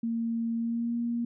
sine tone with pitch glide, 230 to 235.8 Hz, A#3 to A#3, -23 to +20 cents, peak -27 dBFS, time 0.03-1.25 s, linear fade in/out 5 ms, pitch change +43 cents, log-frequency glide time 0.56-0.96 s, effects none

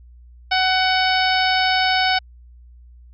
harmonic tone, 748 Hz, F#5, 19 cents sharp, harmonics 1 / 2 / 3 / 4 / 5 / 6 / 7, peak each -19 / -22 / -24 / -25 / -26 / -27 / -27 dBFS, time 0.51-2.19 s, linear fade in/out 10 ms, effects added 60 Hz sine -42 dBFS peak until 3.13 s

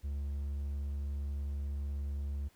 triangle tone, 70.8 Hz, C#2, 37 cents sharp, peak -32 dBFS, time 0.03-2.49 s, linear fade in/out 20 ms, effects pink hiss -67 dBFS RMS until 2.55 s

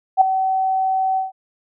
sine tone with ADSR envelope, 761 Hz, F#5, 48 cents sharp, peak -5 dBFS, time 0.17-1.32 s, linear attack 42 ms, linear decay 5 ms, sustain -11 dB, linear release 150 ms, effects none

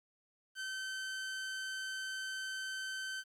sawtooth tone, 1539 Hz, G6, 32 cents flat, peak -35 dBFS, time 0.55-3.24 s, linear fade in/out 50 ms, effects low-pass 9000 Hz 12 dB/octave + 11-bit

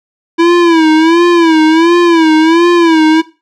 square tone with vibrato, 330 Hz, E4, 2 cents sharp, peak -5 dBFS, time 0.38-3.22 s, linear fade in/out 20 ms, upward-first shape sine, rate 1.4 Hz, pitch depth 96 cents each way, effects noise-tail reverb RT60 0.3 s tail -17 dB re dry + low-pass 4000 Hz 12 dB/octave

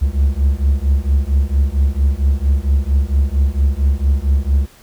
triangle beating tone pair, 67.2 / 71.6 Hz, C2 / D2, +47 / -43 cents, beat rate 4.4 Hz, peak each -13 dBFS, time 0.01-4.67 s, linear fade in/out 20 ms, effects pink hiss -46 dBFS RMS until 4.82 s

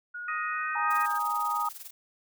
sine tone with pitch glide, 1446 to 1595.2 Hz, F#6 to G6, -40 to +30 cents, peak -35 dBFS, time 0.14-1.19 s, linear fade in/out 10 ms, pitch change +170 cents, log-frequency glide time 0.44-0.96 s
harmonic tone, 624 Hz, D#5, 5 cents sharp, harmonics 2 / 3 / 4, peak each -32 / -34 / -39 dBFS, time 0.28-1.06 s, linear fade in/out 5 ms
sine chord, Ab suspended second, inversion none, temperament just, 830.6 / 934.4 / 1245.9 Hz, Ab5 / Bb5 / Eb6, 0 / +4 / +2 cents, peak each -34 / -32 / -28 dBFS, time 0.75-1.69 s, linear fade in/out 5 ms
blue noise with tremolo, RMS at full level -41 dBFS, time 0.9-1.91 s, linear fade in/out 10 ms, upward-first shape sine, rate 20 Hz, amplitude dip 75%
effects none

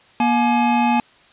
square tone pair together, 238 / 848 Hz, A#3 / G#5, +36 / +36 cents, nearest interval octave + minor seventh, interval 2200 cents, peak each -18 dBFS, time 0.2-1 s, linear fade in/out 2 ms, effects white hiss -51 dBFS RMS until 1.32 s + resampled to 8000 Hz

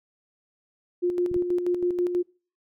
sine tone with tremolo, 354.6 Hz, F4, 26 cents sharp, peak -20 dBFS, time 1.02-2.23 s, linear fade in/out 20 ms, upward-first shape square, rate 6.2 Hz, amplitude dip 50%
clicks, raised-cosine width 5 ms, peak -26 dBFS, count 2, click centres 1.315 / 1.364 s
effects noise-tail reverb RT60 0.4 s tail -25 dB re dry

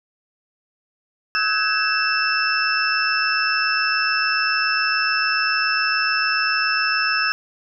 sine tone cluster, 1288 / 1514 / 1661 / 2652 / 5290 Hz, E6 / F#6 / G#6 / E7 / E8, -41 / +39 / 0 / +10 / +5 cents, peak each -24 dBFS, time 1.35-7.32 s, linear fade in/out 0 ms, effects none

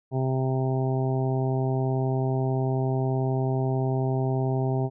harmonic tone, 131.2 Hz, C3, 5 cents sharp, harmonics 1 / 2 / 3 / 4 / 5 / 6 / 7, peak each -24 / -32 / -30 / -43 / -34 / -36 / -41 dBFS, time 0.11-4.9 s, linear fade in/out 50 ms, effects none

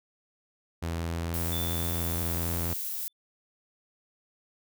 sawtooth tone with pitch glide, 83.5 to 84.47 Hz, E2 to E2, +23 to +43 cents, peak -26 dBFS, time 0.82-2.74 s, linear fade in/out 10 ms, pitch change +20 cents, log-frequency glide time 1.05-1.69 s
violet noise, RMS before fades -34 dBFS, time 1.34-3.08 s, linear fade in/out 0 ms
triangle tone with exponential decay, 3520 Hz, A7, in tune, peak -34 dBFS, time 1.52-3.13 s, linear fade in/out 5 ms, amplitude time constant 350 ms
effects none

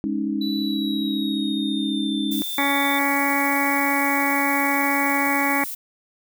sine chord, Ab suspended fourth, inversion none, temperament just, 207.7 / 276.9 / 311.5 Hz, Ab3 / Db4 / Eb4, 0 / -2 / +2 cents, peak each -26 dBFS, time 0.04-2.42 s, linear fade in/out 0 ms
triangle tone with pitch glide, 3951 to 3561 Hz, B7 to A7, 0 to +20 cents, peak -28 dBFS, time 0.41-2.99 s, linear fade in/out 5 ms, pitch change -180 cents, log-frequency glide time 0.58-2.13 s
violet noise, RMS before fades -31 dBFS, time 2.31-5.75 s, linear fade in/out 10 ms
harmonic tone, 280.4 Hz, C#4, 20 cents sharp, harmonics 1 / 2 / 3 / 4 / 5 / 6 / 7 / 8, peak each -24 / -31 / -25 / -28 / -34 / -31 / -27 / -25 dBFS, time 2.58-5.64 s, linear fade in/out 2 ms
effects none

